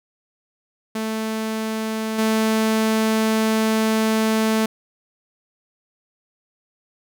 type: tone with level steps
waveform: sawtooth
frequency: 220 Hz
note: A3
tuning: in tune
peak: -19 / -13 dBFS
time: 0.95-4.66 s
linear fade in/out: 5 ms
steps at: 2.18 s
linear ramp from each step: 10 ms
effects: none